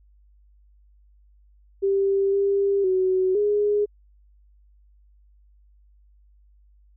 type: tone with pitch steps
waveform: sine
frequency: 392.8 / 397.5 / 373.6 / 414 Hz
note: G4 / G4 / F#4 / G#4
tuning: +4 / +24 / +17 / -5 cents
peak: -18 dBFS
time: 1.82-3.86 s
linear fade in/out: 20 ms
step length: 510 ms
effects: added 50 Hz sine -53 dBFS peak until 6.96 s